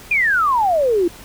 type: exponential sweep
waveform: sine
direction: down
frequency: 2489 to 330 Hz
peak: -13 dBFS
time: 0.11-1.08 s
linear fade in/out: 5 ms
effects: added 50 Hz sine -46 dBFS peak until 1.24 s + pink hiss -40 dBFS RMS until 1.24 s